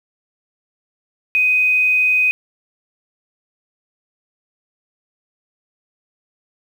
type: tone with quantisation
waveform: sine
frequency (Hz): 2504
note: D#7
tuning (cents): +10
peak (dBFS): -12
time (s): 1.35-2.31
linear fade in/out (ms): 0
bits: 7
effects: none